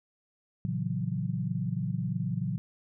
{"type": "chord", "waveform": "sine", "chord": "F# dominant seventh", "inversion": "first", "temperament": "just", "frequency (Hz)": [115.62, 138.75, 166.5, 185], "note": ["A#2", "C#3", "E3", "F#3"], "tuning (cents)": [-14, 2, 18, 0], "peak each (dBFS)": -34, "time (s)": [0.65, 2.58], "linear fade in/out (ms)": 0, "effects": []}